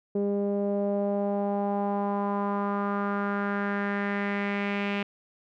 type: tone with low-pass filter sweep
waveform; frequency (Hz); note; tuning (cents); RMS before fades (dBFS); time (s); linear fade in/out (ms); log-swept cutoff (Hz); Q
sawtooth; 201.7; G3; +50; -28; 0.15-5.03; 5; 460 to 2600; 3.4
effects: none